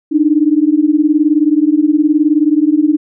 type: beating tone pair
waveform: sine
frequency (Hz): 293.7 / 312.7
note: D4 / D#4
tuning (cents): 0 / +9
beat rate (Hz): 19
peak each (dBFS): -11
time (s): 0.11-2.97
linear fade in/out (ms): 20
effects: none